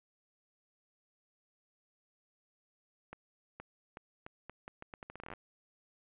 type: accelerating click train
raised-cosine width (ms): 0.5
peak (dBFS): -30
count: 19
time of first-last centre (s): 3.13-5.336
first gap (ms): 470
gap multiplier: 0.79
effects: resampled to 8000 Hz + 11-bit